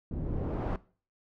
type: noise with low-pass filter sweep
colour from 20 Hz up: pink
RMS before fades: -33 dBFS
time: 0.11-0.76 s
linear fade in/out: 2 ms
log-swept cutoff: 240 to 1000 Hz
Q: 0.72
effects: noise-tail reverb RT60 0.4 s tail -19 dB re dry